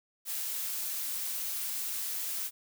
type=noise; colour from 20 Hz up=blue; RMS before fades=-35 dBFS; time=0.25-2.51 s; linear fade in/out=50 ms; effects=none